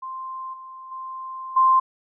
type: tone with level steps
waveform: sine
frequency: 1046.5 Hz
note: C6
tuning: in tune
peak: -30 / -37 / -31 / -13 dBFS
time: 0.02-1.8 s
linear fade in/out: 10 ms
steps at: 0.53 / 0.91 / 1.56 s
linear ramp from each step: 10 ms
effects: none